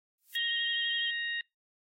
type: noise with exponential growth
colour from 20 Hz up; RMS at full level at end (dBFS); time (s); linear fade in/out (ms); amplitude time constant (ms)
violet; -42; 0.18-0.36; 2; 39
type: harmonic tone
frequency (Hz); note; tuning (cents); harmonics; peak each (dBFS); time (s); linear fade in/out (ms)
935; A#5; +5; 2 / 3 / 4; -33 / -40 / -40; 0.35-1.41; 2
type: tone with vibrato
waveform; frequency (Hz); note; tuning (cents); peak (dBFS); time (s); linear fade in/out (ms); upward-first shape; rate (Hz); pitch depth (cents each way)
sine; 3213; G7; +42; -31; 0.35-1.11; 10; triangle; 12; 51
effects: noise-tail reverb RT60 0.2 s tail -26 dB re dry + AAC 48 kbps